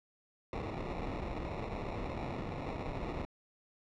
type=noise with sample-and-hold; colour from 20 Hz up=pink; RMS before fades=-39 dBFS; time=0.53-3.25 s; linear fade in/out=0 ms; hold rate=1575 Hz; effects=low-pass 3000 Hz 12 dB/octave